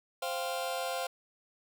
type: chord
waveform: sawtooth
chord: C suspended fourth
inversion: none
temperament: just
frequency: 523.3 / 697.7 / 784.9 Hz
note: C5 / F5 / G5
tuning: 0 / -2 / +2 cents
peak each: -32 / -32 / -36 dBFS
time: 0.22-1.07 s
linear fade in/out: 5 ms
effects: none